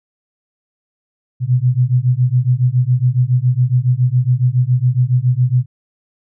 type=beating tone pair; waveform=sine; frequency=121.9 / 129.1 Hz; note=B2 / C3; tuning=-22 / -23 cents; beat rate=7.2 Hz; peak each=-14 dBFS; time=1.4-5.66 s; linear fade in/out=50 ms; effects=none